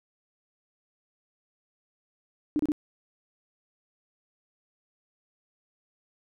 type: tone bursts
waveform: sine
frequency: 300 Hz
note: D4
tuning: 37 cents sharp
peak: -22 dBFS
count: 3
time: 2.56-2.719 s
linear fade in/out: 0 ms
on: 33 ms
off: 30 ms
effects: none